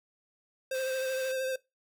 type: tone with vibrato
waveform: square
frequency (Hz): 523.3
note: C5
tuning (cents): 0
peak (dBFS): -31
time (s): 0.71-1.56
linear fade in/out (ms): 5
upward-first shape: sine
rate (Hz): 13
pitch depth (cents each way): 24
type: high-pass noise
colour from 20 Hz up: pink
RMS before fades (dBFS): -48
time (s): 0.74-1.32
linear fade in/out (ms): 5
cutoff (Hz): 1200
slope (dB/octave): 24
effects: noise-tail reverb RT60 0.2 s tail -20 dB re dry